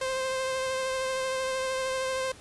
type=tone with vibrato; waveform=sawtooth; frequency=523.3 Hz; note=C5; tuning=in tune; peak=-24 dBFS; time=0.01-2.32 s; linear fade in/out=5 ms; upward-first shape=triangle; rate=13 Hz; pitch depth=19 cents each way; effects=pink hiss -50 dBFS RMS until 2.4 s + resampled to 24000 Hz